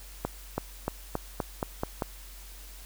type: accelerating click train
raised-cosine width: 1 ms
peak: -14 dBFS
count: 8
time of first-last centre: 0.25-2.022 s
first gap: 330 ms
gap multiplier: 0.91
effects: added 46 Hz sine -45 dBFS peak until 2.85 s + white hiss -50 dBFS RMS until 2.85 s